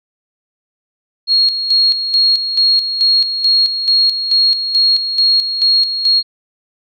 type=tone with tremolo; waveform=sine; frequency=4288 Hz; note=C8; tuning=42 cents sharp; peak=-8 dBFS; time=1.27-6.23 s; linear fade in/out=50 ms; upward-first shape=square; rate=2.3 Hz; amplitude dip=60%; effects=none